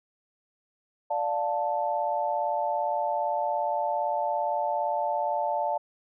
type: chord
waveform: sine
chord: D minor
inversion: none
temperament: just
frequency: 587.3 / 704.8 / 881 Hz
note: D5 / F5 / A5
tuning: 0 / +16 / +2 cents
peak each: -30 / -30 / -28 dBFS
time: 1.1-5.78 s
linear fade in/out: 10 ms
effects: none